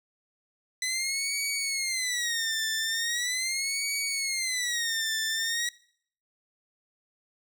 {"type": "tone with vibrato", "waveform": "15% pulse", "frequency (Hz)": 2000, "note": "B6", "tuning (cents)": 21, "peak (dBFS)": -21, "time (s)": [0.82, 5.69], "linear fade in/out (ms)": 2, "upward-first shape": "sine", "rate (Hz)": 0.4, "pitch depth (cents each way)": 210, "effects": ["noise-tail reverb RT60 0.6 s tail -22 dB re dry"]}